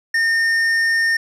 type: tone with tanh clipping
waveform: sine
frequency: 1824 Hz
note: A#6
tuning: 38 cents flat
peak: -16 dBFS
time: 0.14-1.17 s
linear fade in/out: 5 ms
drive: 9 dB
effects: none